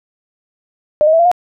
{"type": "tone with pitch steps", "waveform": "sine", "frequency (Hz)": [603, 629.3, 656.8, 685.5, 715.4], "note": ["D5", "D#5", "E5", "F5", "F5"], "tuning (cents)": [46, 19, -6, -32, 41], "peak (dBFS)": -7, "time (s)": [1.01, 1.315], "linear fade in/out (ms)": 0, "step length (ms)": 61, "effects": []}